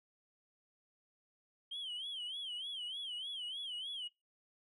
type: tone with vibrato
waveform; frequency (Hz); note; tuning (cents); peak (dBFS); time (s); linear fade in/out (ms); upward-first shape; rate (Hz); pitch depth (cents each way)
sine; 3136; G7; 0; -38; 1.71-4.08; 10; sine; 3.3; 140
effects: noise-tail reverb RT60 0.2 s tail -20 dB re dry + tanh soft clip ceiling -38 dBFS